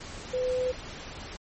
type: tone in noise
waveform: sine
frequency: 506 Hz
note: B4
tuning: 42 cents sharp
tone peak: -25 dBFS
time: 0.33-0.72 s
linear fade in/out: 10 ms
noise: pink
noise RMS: -41 dBFS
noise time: 0-1.37 s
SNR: +13 dB
effects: MP3 32 kbps